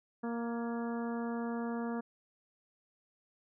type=harmonic tone with a mistuned harmonic; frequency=233.6 Hz; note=A#3; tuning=4 cents sharp; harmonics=1 / 2 / 3 / 4 / 5 / 6 / 7; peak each=-35 / -41 / -45 / -47 / -49 / -51 / -52 dBFS; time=0.23-2.01 s; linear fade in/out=10 ms; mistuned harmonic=7; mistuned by=+37 cents; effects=none